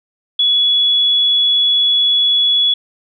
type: tone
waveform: sine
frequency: 3389 Hz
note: G#7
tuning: 34 cents sharp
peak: -10 dBFS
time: 0.39-2.74 s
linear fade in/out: 5 ms
effects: none